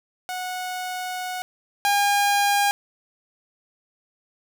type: tone pair in turn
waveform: sawtooth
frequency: 734 / 810.1 Hz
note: F#5 / G#5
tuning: -14 / -43 cents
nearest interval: major second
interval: 171 cents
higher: second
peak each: -24 / -14 dBFS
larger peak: second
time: 0.29-1.42 / 1.85-2.71 s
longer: first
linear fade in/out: 0 ms
effects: none